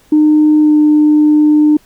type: tone with pitch glide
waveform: sine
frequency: 304.5 to 301.5 Hz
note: D#4 to D4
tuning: -37 to +46 cents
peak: -4 dBFS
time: 0.12-1.77 s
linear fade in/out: 5 ms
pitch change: -17 cents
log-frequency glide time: 0.6-0.74 s
effects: tanh soft clip ceiling -1 dBFS + pink hiss -49 dBFS RMS until 1.85 s